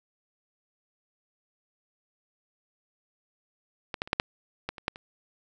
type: clicks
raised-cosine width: 0.3 ms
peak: -16 / -12 / -26 / -7 / -6 / -15 / -25 / -10 / -26 dBFS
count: 9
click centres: 3.942 / 4.019 / 4.075 / 4.131 / 4.199 / 4.69 / 4.782 / 4.881 / 4.959 s
effects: none